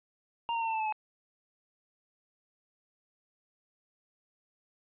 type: tone with pitch steps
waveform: square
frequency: 932.3 / 919.5 / 906.8 / 894.3 / 882 / 869.9 / 857.9 Hz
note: A#5 / A#5 / A#5 / A5 / A5 / A5 / A5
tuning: 0 / -24 / -48 / +28 / +4 / -20 / -44 cents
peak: -30 dBFS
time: 0.49-0.924 s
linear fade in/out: 0 ms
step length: 62 ms
effects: resampled to 8000 Hz